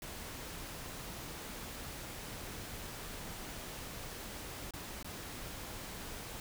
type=noise with dropouts; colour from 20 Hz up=pink; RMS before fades=-45 dBFS; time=0.02-6.4 s; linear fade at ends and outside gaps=1 ms; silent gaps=4.708-4.736 / 5.028-5.045 s; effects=none